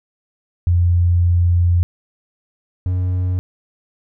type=tone pair in turn; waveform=sine / triangle; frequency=87.31 / 91.19 Hz; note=F2 / F#2; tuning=0 / -25 cents; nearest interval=minor second; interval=75 cents; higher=second; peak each=-11 / -14 dBFS; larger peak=first; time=0.67-1.83 / 2.86-3.39 s; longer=first; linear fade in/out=0 ms; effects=none